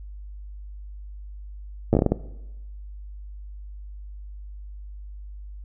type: slowing click train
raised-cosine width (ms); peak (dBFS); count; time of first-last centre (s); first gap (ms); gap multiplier
2; -5; 8; 1.93-2.12; 9; 1.36
effects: noise-tail reverb RT60 1.0 s tail -18 dB re dry + added 50 Hz sine -36 dBFS peak until 5.64 s